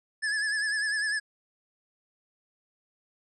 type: tone with vibrato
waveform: square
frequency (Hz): 1711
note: A6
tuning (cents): -49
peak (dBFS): -27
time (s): 0.22-1.2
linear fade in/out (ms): 20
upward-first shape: sine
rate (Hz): 10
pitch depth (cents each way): 61
effects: resampled to 24000 Hz